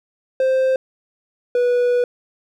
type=tone pair in turn; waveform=triangle; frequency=523.3 / 489.1 Hz; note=C5 / B4; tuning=0 / -17 cents; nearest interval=minor second; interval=117 cents; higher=first; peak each=-12 dBFS; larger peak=neither; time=0.4-0.76 / 1.55-2.04 s; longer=second; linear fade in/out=2 ms; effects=none